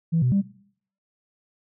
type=tone with pitch steps; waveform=sine; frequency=164.7 / 125.2 / 198.1 Hz; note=E3 / B2 / G3; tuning=-1 / +24 / +18 cents; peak=-17 dBFS; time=0.12-0.42 s; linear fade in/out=20 ms; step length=100 ms; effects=noise-tail reverb RT60 0.6 s tail -19 dB re dry + tanh soft clip ceiling -13 dBFS